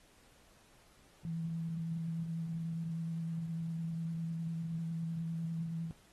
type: tone with vibrato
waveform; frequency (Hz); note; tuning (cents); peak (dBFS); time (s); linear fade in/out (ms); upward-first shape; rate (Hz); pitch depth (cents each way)
sine; 164.81; E3; 0; -35; 1.25-5.91; 0; square; 9.9; 13
effects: pink hiss -65 dBFS RMS until 6.12 s + AAC 32 kbps